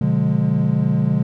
triangle chord, B diminished seventh, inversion none, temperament equal with one note detuned, 123.47 / 146.83 / 178.59 / 207.7 Hz, B2 / D3 / F3 / Ab3, 0 / 0 / +39 / 0 cents, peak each -20 / -17 / -19 / -19 dBFS, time 0.01-1.23 s, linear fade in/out 5 ms, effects none

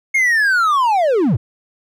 triangle linear sweep, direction down, 2174 to 85.2 Hz, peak -10 dBFS, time 0.14-1.37 s, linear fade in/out 10 ms, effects none

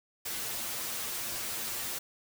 white noise with comb filter, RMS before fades -36 dBFS, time 0.25-1.99 s, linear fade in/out 10 ms, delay 8.6 ms, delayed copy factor +0.65, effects none

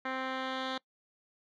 10% pulse tone with low-pass filter sweep, 261.6 Hz, C4, in tune, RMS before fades -36 dBFS, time 0.05-0.78 s, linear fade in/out 5 ms, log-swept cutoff 2300 to 3600 Hz, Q 2.6, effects noise-tail reverb RT60 0.1 s tail -23 dB re dry

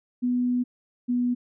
sine tone pair in turn, 246.9 / 245.1 Hz, B3 / B3, 0 / -13 cents, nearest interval unison, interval 13 cents, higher first, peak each -21 dBFS, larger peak neither, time 0.22-0.64 / 1.08-1.35 s, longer first, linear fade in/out 20 ms, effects none

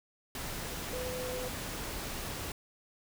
sine tone in noise, 504 Hz, B4, 35 cents sharp, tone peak -37 dBFS, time 0.93-1.48 s, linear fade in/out 2 ms, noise pink, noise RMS -39 dBFS, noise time 0.35-2.52 s, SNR -1 dB, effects none

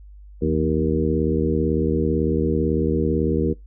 harmonic tone with a mistuned harmonic, 78 Hz, D#2, 5 cents sharp, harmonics 1 / 2 / 3 / 4 / 5 / 6, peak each -25 / -25 / -25 / -25 / -25 / -25 dBFS, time 0.41-3.54 s, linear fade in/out 20 ms, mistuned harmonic 2, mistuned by +66 cents, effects noise-tail reverb RT60 0.2 s tail -25 dB re dry + added 50 Hz sine -40 dBFS peak until 3.66 s

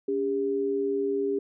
sine tone pair together, 281.5 / 402.1 Hz, C#4 / G4, +27 / +44 cents, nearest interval tritone, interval 617 cents, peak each -31 / -25 dBFS, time 0.08-1.39 s, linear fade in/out 5 ms, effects none

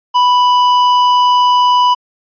sine tone with hard clipping, 989 Hz, B5, 2 cents sharp, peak -9 dBFS, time 0.14-1.95 s, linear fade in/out 20 ms, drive 9 dB, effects resampled to 11025 Hz

